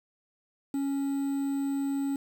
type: tone with quantisation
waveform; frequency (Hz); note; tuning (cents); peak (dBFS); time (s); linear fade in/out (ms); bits
triangle; 277.2; C#4; 0; -25; 0.74-2.16; 2; 8
effects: none